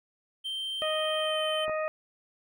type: tone with pitch glide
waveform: triangle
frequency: 3133 to 3081 Hz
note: G7 to G7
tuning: -2 to -31 cents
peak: -30 dBFS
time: 0.44-1.66 s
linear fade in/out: 20 ms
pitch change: -29 cents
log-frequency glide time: 1.19-1.39 s
type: harmonic tone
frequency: 622.3 Hz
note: D#5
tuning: in tune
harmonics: 1 / 2 / 3 / 4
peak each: -29 / -35 / -39 / -41 dBFS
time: 0.82-1.88 s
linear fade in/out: 0 ms
type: clicks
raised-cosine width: 1 ms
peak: -27 dBFS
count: 2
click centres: 1.681 / 1.696 s
effects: none